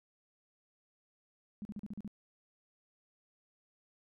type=tone bursts; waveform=sine; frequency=207.7 Hz; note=G#3; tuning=in tune; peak=-39 dBFS; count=7; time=1.62-2.077 s; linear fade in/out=0 ms; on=31 ms; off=40 ms; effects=none